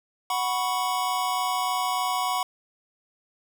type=chord; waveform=square; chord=F# suspended fourth; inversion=none; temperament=just; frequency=740 / 986.7 / 1110 Hz; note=F#5 / B5 / C#6; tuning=0 / -2 / +2 cents; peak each=-29 / -29 / -30 dBFS; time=0.3-2.43 s; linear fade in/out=2 ms; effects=none